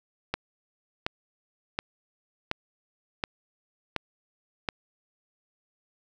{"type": "click train", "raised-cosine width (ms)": 0.3, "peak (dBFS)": -11, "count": 7, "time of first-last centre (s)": [0.34, 4.688], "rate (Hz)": 1.38, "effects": []}